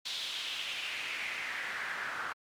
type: noise with band-pass filter sweep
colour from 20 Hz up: pink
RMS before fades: -38 dBFS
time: 0.05-2.33 s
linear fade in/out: 10 ms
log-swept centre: 3800 to 1400 Hz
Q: 3.3
effects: Opus 48 kbps